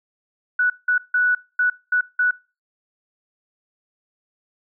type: tone bursts at uneven times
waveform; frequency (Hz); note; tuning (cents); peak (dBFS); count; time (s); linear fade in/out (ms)
sine; 1477; F#6; -3; -15; 6; 0.59-0.7 / 0.88-0.98 / 1.14-1.35 / 1.59-1.7 / 1.92-2.01 / 2.19-2.31; 5
effects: noise-tail reverb RT60 0.3 s tail -21 dB re dry